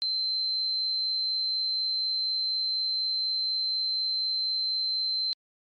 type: tone with amplitude modulation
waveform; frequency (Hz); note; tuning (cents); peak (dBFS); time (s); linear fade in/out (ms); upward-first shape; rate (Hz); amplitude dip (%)
sine; 4100; C8; -36; -23; 0.02-5.33; 0; sine; 64.1; 30
effects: tanh soft clip ceiling -21 dBFS + MP3 48 kbps